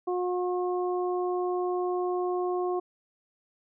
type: harmonic tone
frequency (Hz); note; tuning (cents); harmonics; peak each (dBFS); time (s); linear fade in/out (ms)
360; F#4; -47; 1 / 2 / 3; -27 / -33 / -37; 0.07-2.8; 10
effects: none